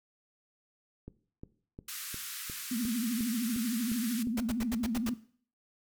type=click train; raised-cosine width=3 ms; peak=-30 dBFS; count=10; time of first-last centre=1.08-4.271 s; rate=2.82 Hz
type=band-pass noise; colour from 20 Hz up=white; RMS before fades=-41 dBFS; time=1.88-4.23 s; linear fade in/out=5 ms; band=1200 to 16000 Hz; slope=48 dB/octave
type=tone with vibrato; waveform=sine; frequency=234 Hz; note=A#3; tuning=7 cents sharp; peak=-30 dBFS; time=2.71-5.14 s; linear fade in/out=5 ms; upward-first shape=triangle; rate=13 Hz; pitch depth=180 cents each way
type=noise bursts; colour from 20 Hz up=pink; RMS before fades=-37 dBFS; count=7; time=4.37-5.095 s; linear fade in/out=5 ms; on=35 ms; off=80 ms
effects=noise-tail reverb RT60 0.5 s tail -17 dB re dry